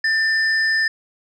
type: tone pair together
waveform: sine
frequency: 1786 / 5043 Hz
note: A6 / D#8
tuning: +25 / +22 cents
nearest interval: octave + tritone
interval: 1797 cents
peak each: -15 / -24 dBFS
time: 0.04-0.88 s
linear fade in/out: 5 ms
effects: tanh soft clip ceiling -11 dBFS